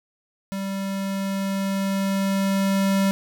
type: tone with level ramp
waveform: square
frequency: 195.1 Hz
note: G3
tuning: 8 cents flat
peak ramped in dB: -27 to -18 dBFS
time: 0.52-3.11 s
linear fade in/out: 0 ms
effects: none